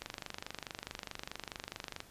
click train, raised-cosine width 0.2 ms, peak -22 dBFS, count 50, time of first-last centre 0.02-2.004 s, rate 24.7 Hz, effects pink hiss -58 dBFS RMS until 2.1 s + resampled to 32000 Hz

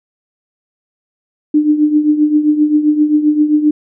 sine tone with tremolo, 300.8 Hz, D4, 42 cents sharp, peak -5 dBFS, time 1.54-3.71 s, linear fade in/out 5 ms, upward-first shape triangle, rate 7.6 Hz, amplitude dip 75%, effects none

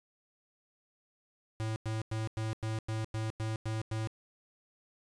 square tone bursts, 110.3 Hz, A2, 5 cents sharp, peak -33 dBFS, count 10, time 1.6-4.073 s, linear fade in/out 0 ms, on 160 ms, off 97 ms, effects resampled to 22050 Hz

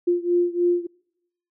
sine beating tone pair, 349.2 / 352.5 Hz, F4 / F4, 0 / +16 cents, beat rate 3.3 Hz, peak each -20 / -22 dBFS, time 0.07-0.87 s, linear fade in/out 10 ms, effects noise-tail reverb RT60 0.8 s tail -26 dB re dry

